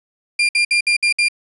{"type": "tone bursts", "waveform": "35% pulse", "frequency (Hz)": 2396, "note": "D7", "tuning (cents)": 34, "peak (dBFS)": -11, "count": 6, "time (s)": [0.39, 1.285], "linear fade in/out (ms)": 5, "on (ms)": 100, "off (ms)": 59, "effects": ["resampled to 24000 Hz", "8-bit"]}